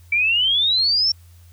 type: exponential sweep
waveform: sine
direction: up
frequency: 2302 to 5520 Hz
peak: -15 dBFS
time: 0.12-1.12 s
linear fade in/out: 5 ms
effects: added 86 Hz sine -44 dBFS peak until 1.52 s + white hiss -57 dBFS RMS until 1.52 s